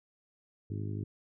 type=harmonic tone; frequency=51.5 Hz; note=G#1; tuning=14 cents flat; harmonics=2 / 3 / 4 / 5 / 6 / 7 / 8; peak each=-35 / -43 / -45 / -46 / -45 / -49 / -50 dBFS; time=0.7-1.04 s; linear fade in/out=5 ms; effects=none